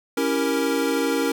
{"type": "chord", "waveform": "square", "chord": "C# diminished seventh", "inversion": "none", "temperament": "equal", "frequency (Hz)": [277.2, 329.6, 392, 466.2], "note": ["C#4", "E4", "G4", "Bb4"], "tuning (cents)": [0, 0, 0, 0], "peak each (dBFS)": [-25, -28, -31, -25], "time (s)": [0.17, 1.32], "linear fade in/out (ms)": 5, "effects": []}